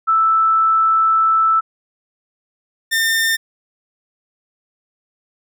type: tone pair in turn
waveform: sine / sawtooth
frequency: 1318.5 / 1806.8 Hz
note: E6 / A6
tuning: 0 / +45 cents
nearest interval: perfect fourth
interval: 545 cents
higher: second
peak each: -11 dBFS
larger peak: neither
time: 0.07-1.61 / 2.91-3.37 s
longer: first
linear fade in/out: 20 ms
effects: none